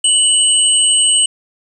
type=tone pair together; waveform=sine; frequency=2960 / 8372 Hz; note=F#7 / C9; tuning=0 / 0 cents; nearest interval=octave + tritone; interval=1800 cents; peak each=-13 / -11 dBFS; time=0.04-1.26 s; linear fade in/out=5 ms; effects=8-bit